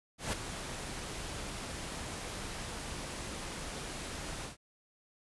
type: noise with ADSR envelope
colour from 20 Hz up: pink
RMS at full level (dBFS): -33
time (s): 0.18-4.57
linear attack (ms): 150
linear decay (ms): 7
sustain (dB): -8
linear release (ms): 120
effects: resampled to 24000 Hz